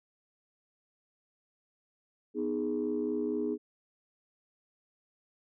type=chord; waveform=sine; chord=G# minor; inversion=first; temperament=equal; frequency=246.9 / 311.1 / 415.3 Hz; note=B3 / D#4 / G#4; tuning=0 / 0 / 0 cents; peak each=-34 / -33 / -32 dBFS; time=2.34-3.58 s; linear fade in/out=50 ms; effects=tanh soft clip ceiling -22 dBFS